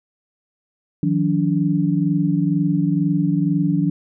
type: tone cluster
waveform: sine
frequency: 158.2 / 180.3 / 288.5 Hz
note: D#3 / F#3 / D4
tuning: +29 / -45 / -31 cents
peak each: -20 dBFS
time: 1.03-3.9 s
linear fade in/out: 2 ms
effects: none